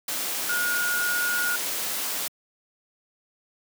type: tone in noise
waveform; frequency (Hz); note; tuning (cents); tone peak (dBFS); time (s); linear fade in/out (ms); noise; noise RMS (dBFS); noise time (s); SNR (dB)
sine; 1438; F#6; -50; -24; 0.49-1.56; 5; white; -29; 0.08-2.28; +2
effects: high-pass 200 Hz 12 dB/octave